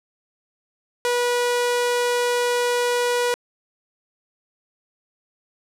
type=tone; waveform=sawtooth; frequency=486.3 Hz; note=B4; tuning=27 cents flat; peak=-15 dBFS; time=1.05-3.34 s; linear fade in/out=0 ms; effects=low-pass 12000 Hz 12 dB/octave + 9-bit